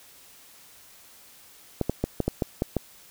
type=clicks; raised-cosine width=2 ms; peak=-10 dBFS; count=8; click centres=1.813 / 1.896 / 2.04 / 2.203 / 2.28 / 2.422 / 2.621 / 2.767 s; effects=white hiss -52 dBFS RMS until 3.1 s